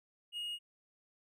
triangle tone, 2869 Hz, F7, 46 cents sharp, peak -36 dBFS, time 0.32-0.59 s, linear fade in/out 50 ms, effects none

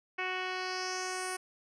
10% pulse tone with low-pass filter sweep, 370 Hz, F#4, in tune, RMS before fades -36 dBFS, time 0.18-1.37 s, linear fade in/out 10 ms, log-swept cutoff 2500 to 10000 Hz, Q 3.1, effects none

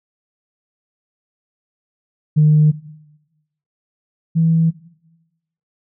sine tone pair in turn, 152.3 / 163.33 Hz, D#3 / E3, -37 / -16 cents, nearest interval minor second, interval 121 cents, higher second, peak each -7 / -11 dBFS, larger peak first, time 2.36-2.72 / 4.35-4.71 s, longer neither, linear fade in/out 20 ms, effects noise-tail reverb RT60 1.0 s tail -18 dB re dry + tanh soft clip ceiling -4 dBFS

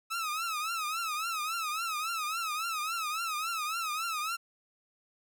sawtooth tone with vibrato, 1290 Hz, E6, 38 cents flat, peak -28 dBFS, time 0.1-4.37 s, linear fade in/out 20 ms, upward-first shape triangle, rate 3.6 Hz, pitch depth 140 cents each way, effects none

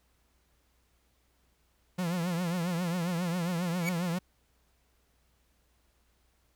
45% pulse tone with vibrato, 174.2 Hz, F3, 4 cents flat, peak -29 dBFS, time 1.98-4.19 s, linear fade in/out 10 ms, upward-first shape triangle, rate 7.4 Hz, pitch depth 120 cents each way
45% pulse tone with exponential growth, 2256 Hz, C#7, 30 cents sharp, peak -27 dBFS, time 3.77-3.89 s, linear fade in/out 1 ms, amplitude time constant 25 ms
effects added 60 Hz sine -70 dBFS peak until 6.55 s + pink hiss -72 dBFS RMS until 6.55 s

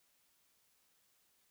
silence, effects white hiss -74 dBFS RMS until 1.5 s

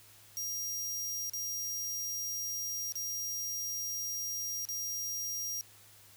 sawtooth tone with dropouts, 5700 Hz, F8, 34 cents sharp, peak -32 dBFS, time 0.37-5.61 s, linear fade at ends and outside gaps 0 ms, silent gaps 1.297-1.335 / 2.922-2.955 / 4.652-4.688 s, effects added 103 Hz sine -65 dBFS peak until 6.16 s + white hiss -58 dBFS RMS until 6.16 s

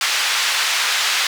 white band-pass noise, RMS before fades -19 dBFS, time 0.01-1.27 s, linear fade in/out 2 ms, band 1200 to 4200 Hz, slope 12 dB/octave, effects none

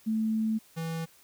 sine / square tone pair in turn, 220 / 163.76 Hz, A3 / E3, 0 / -11 cents, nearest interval perfect fourth, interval 511 cents, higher first, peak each -25 / -32 dBFS, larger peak first, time 0.06-0.59 / 0.76-1.06 s, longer first, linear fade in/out 20 ms, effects white hiss -59 dBFS RMS until 1.23 s

